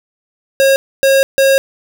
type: tone bursts at uneven times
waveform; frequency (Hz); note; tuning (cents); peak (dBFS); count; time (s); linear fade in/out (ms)
square; 542; C#5; -39; -8; 3; 0.6-0.76 / 1.03-1.23 / 1.38-1.58; 0
effects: none